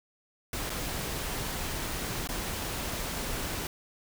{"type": "noise with dropouts", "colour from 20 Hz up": "pink", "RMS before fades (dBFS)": -34, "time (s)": [0.53, 3.67], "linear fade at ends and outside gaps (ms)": 2, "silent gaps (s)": [[0.696, 0.701], [2.274, 2.289]], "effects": []}